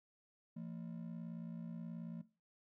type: ring-modulated tone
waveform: triangle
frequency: 198.2 Hz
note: G3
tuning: 19 cents sharp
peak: -38 dBFS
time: 0.56-2.22 s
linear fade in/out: 10 ms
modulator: 29.3 Hz
effects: noise-tail reverb RT60 0.3 s tail -17 dB re dry + tanh soft clip ceiling -34 dBFS